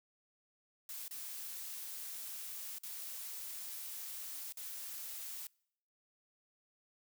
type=noise with dropouts; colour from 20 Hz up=blue; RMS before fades=-45 dBFS; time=0.89-5.47 s; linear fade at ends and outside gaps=2 ms; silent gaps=1.081-1.109 / 2.785-2.833 / 4.524-4.571 s; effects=noise-tail reverb RT60 0.7 s tail -26 dB re dry